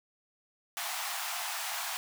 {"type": "high-pass noise", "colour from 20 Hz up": "pink", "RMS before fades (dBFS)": -36, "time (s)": [0.77, 1.97], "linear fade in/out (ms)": 0, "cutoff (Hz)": 670, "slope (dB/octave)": 96, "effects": []}